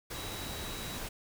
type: tone in noise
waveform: sine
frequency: 3880 Hz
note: B7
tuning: 31 cents flat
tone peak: -46 dBFS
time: 0.14-0.98 s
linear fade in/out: 10 ms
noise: pink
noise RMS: -40 dBFS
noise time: 0.1-1.09 s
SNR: -9 dB
effects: none